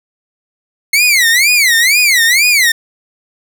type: tone with vibrato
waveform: sawtooth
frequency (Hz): 2120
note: C7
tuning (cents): +22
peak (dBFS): -4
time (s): 0.93-2.72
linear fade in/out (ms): 5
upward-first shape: sine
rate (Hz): 2.1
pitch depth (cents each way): 270
effects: none